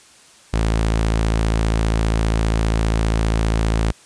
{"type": "tone", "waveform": "sawtooth", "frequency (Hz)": 55, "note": "A1", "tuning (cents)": 0, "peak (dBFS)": -12, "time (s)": [0.53, 3.92], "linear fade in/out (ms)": 10, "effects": ["white hiss -48 dBFS RMS until 4.05 s", "resampled to 22050 Hz"]}